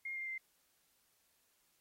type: tone with pitch steps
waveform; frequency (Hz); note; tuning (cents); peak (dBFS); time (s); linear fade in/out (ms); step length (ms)
sine; 2131 / 2108 / 2085; C7 / C7 / C7; +31 / +12 / -7; -39; 0.05-0.38; 5; 110
effects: white hiss -75 dBFS RMS until 1.8 s + AAC 48 kbps